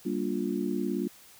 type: chord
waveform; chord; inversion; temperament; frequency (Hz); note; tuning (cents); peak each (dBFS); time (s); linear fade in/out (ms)
sine; G minor seventh; none; just; 196 / 235.2 / 294 / 352.8; G3 / Bb3 / D4 / F4; 0 / +16 / +2 / +18; -33; 0.05-1.08; 10
effects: white hiss -54 dBFS RMS until 1.39 s